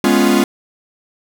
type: chord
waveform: 45% pulse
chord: C# dominant seventh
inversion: second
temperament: equal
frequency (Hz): 207.7 / 246.9 / 277.2 / 349.2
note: G#3 / B3 / C#4 / E#4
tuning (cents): 0 / 0 / 0 / 0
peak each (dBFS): -16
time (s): 0.04-0.44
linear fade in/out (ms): 2
effects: none